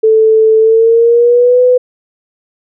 sine tone with pitch glide, 440 to 499.6 Hz, A4 to B4, 0 to +20 cents, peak -4 dBFS, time 0.03-1.78 s, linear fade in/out 10 ms, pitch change +220 cents, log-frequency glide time 0.59-1.61 s, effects none

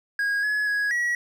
triangle tone with pitch steps, 1640 / 1694 / 1665 / 1921 Hz, G#6 / G#6 / G#6 / B6, -22 / +34 / +4 / -48 cents, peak -20 dBFS, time 0.19-1.15 s, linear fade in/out 2 ms, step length 240 ms, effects none

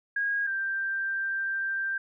sine tone pair in turn, 1636 / 1576.6 Hz, G#6 / G6, -26 / +9 cents, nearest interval minor second, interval 65 cents, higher first, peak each -25 / -27 dBFS, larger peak first, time 0.16-0.47 / 0.47-1.98 s, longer second, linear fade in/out 5 ms, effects none

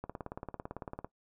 click train, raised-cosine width 1 ms, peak -25 dBFS, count 19, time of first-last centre 0.04-1.046 s, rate 17.9 Hz, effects noise-tail reverb RT60 0.1 s tail -18 dB re dry

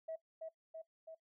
sine tone with echo, 646 Hz, E5, 35 cents flat, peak -39 dBFS, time 0.08-0.16 s, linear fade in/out 10 ms, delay 330 ms, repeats 3, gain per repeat -3 dB, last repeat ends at 1.15 s, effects noise-tail reverb RT60 0.1 s tail -18 dB re dry + tanh soft clip ceiling -35 dBFS

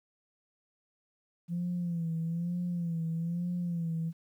sine tone with vibrato, 170 Hz, F3, 46 cents flat, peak -29 dBFS, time 1.48-4.13 s, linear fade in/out 50 ms, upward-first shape sine, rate 1.1 Hz, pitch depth 70 cents each way, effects tanh soft clip ceiling -26 dBFS + 11-bit

